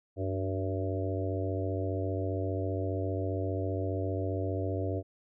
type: harmonic tone with a mistuned harmonic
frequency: 95 Hz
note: F#2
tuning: 46 cents sharp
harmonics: 1 / 3 / 4 / 5 / 6 / 7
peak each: -32 / -37 / -38 / -39 / -40 / -40 dBFS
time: 0.16-5.03 s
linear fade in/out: 50 ms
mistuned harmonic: 3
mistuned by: +48 cents
effects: none